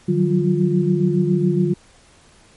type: tone cluster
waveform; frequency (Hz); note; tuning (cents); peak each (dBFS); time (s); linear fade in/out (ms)
sine; 150.3 / 180.4 / 187.6 / 351.9; D3 / F#3 / F#3 / F4; +40 / -44 / +24 / +13; -20; 0.08-1.74; 10
effects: pink hiss -51 dBFS RMS until 2.56 s + MP3 48 kbps